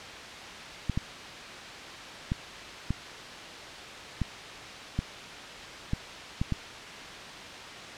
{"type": "clicks", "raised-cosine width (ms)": 5, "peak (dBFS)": -15, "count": 9, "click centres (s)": [0.897, 0.975, 2.319, 2.906, 4.217, 4.99, 5.934, 6.415, 6.523], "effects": ["white hiss -41 dBFS RMS until 7.97 s", "low-pass 4000 Hz 12 dB/octave"]}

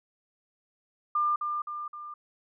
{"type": "tone with echo", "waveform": "sine", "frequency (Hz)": 1199, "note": "D6", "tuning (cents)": 36, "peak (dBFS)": -23, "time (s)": [1.15, 1.36], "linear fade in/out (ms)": 5, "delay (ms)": 260, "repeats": 3, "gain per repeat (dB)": -5, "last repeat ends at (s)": 2.14, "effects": []}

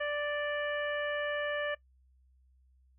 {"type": "harmonic tone", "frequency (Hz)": 587.3, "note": "D5", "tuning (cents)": 0, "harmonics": [1, 2, 3, 4, 5], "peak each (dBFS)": [-33, -42, -36, -47, -45], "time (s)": [0, 1.75], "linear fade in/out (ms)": 10, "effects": ["noise-tail reverb RT60 0.1 s tail -19 dB re dry", "added 64 Hz sine -62 dBFS peak until 2.98 s"]}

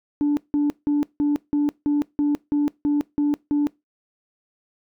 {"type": "tone bursts", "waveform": "sine", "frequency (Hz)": 291.8, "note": "D4", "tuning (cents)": -11, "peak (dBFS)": -15, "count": 11, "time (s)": [0.21, 3.67], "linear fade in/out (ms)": 0, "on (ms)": 160, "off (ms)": 170, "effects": ["noise-tail reverb RT60 0.2 s tail -23 dB re dry", "tanh soft clip ceiling -15 dBFS"]}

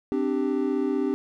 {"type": "chord", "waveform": "triangle", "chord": "C suspended second", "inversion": "none", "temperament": "equal with one note detuned", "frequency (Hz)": [261.6, 297.1, 392], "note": ["C4", "D4", "G4"], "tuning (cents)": [0, 20, 0], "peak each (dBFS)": -25, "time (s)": [0.12, 1.14], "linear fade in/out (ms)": 0, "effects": []}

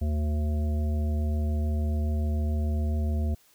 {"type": "harmonic tone with a mistuned harmonic", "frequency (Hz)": 74.8, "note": "D2", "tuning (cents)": 32, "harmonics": [1, 3, 5, 7, 9], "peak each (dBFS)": [-24, -34, -43, -46, -43], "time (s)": [0.01, 3.35], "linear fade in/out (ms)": 10, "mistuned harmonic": 1, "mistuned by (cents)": 53, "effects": ["white hiss -61 dBFS RMS until 3.54 s"]}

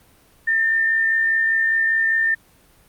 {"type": "tone with amplitude modulation", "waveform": "sine", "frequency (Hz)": 1802, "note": "A6", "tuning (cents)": 41, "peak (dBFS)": -14, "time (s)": [0.47, 2.35], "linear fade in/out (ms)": 10, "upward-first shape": "sine", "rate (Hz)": 65, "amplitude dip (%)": 35, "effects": ["pink hiss -54 dBFS RMS until 2.88 s", "Opus 32 kbps"]}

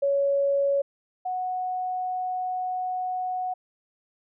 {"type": "tone pair in turn", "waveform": "sine", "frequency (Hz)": [559, 736.5], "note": ["C#5", "F#5"], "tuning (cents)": [14, -8], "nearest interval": "perfect fourth", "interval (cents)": 478, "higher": "second", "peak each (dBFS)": [-20, -26], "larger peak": "first", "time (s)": [[0.02, 0.82], [1.25, 3.54]], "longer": "second", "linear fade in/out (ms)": 10, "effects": []}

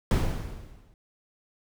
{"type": "noise with exponential decay", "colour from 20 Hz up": "brown", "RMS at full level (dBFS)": -19, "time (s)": [0.11, 0.94], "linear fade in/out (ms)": 1, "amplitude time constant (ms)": 180, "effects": []}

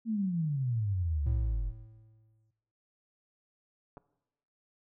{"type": "exponential sweep", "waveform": "sine", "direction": "down", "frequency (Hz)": [233.1, 43.65], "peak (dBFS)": -28, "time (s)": [0.05, 1.73], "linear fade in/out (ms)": 50}
{"type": "tone with exponential decay", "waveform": "triangle", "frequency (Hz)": 110, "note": "A2", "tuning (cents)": 0, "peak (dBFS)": -27, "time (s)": [1.26, 2.51], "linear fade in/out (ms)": 5, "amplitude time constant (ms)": 270}
{"type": "clicks", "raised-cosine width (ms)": 1, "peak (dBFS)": -35, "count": 2, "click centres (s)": [3.971, 3.978]}
{"effects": ["noise-tail reverb RT60 1.0 s tail -18 dB re dry"]}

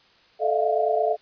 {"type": "tone cluster", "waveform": "sine", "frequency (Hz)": [437.4, 610, 675, 704], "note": ["A4", "D#5", "E5", "F5"], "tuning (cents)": [-10, -34, 41, 14], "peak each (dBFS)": -25, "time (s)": [0.39, 1.17], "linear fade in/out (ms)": 50, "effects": ["white hiss -57 dBFS RMS until 1.21 s", "resampled to 11025 Hz"]}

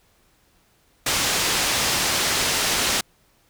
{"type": "low-pass noise", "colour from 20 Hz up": "white", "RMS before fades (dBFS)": -22, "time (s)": [1.06, 3.01], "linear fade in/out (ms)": 5, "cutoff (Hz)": 6700, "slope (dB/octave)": 12, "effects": ["pink hiss -61 dBFS RMS until 3.49 s"]}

